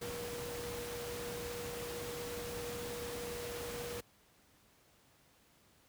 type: tone in noise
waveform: sine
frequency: 479.2 Hz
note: A#4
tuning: 48 cents sharp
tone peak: -42 dBFS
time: 0.01-4.01 s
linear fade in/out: 10 ms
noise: pink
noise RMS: -44 dBFS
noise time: 0.01-4.01 s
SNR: -1 dB
effects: pink hiss -67 dBFS RMS until 5.88 s + high-pass 60 Hz 12 dB/octave